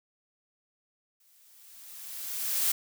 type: noise with exponential growth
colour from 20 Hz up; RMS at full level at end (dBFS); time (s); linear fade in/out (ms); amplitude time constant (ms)
blue; -25; 1.2-2.72; 5; 330
effects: none